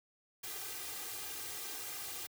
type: noise with comb filter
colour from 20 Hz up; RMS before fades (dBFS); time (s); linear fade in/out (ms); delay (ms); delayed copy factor
white; -43; 0.43-2.27; 10; 2.5; +0.85
effects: high-pass 80 Hz 12 dB/octave